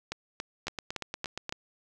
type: two click trains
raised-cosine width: 0.2 ms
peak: -17 / -16 dBFS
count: 8 / 6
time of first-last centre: 0.67-1.494 / 0.12-1.524 s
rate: 8.5 / 3.56 Hz
effects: none